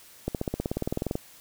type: accelerating click train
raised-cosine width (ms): 2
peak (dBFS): -14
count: 17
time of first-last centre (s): 0.28-1.154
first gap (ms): 68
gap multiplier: 0.97
effects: white hiss -52 dBFS RMS until 1.4 s